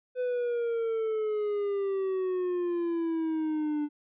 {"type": "exponential sweep", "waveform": "triangle", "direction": "down", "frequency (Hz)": [504, 293.7], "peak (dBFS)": -25, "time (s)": [0.15, 3.89], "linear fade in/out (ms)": 50, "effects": ["resampled to 8000 Hz"]}